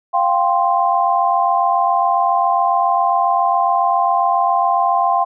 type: chord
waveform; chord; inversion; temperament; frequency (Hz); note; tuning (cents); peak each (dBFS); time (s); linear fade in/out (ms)
sine; F suspended second; none; just; 698.5 / 785.8 / 1047.7; F5 / G5 / C6; 0 / +4 / +2; -17; 0.13-5.25; 20
effects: none